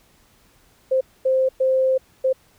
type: tone bursts at uneven times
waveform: sine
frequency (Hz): 523.3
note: C5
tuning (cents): 0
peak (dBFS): -15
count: 4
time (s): 0.91-1.01 / 1.25-1.49 / 1.6-1.98 / 2.24-2.33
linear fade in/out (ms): 10
effects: pink hiss -57 dBFS RMS until 2.58 s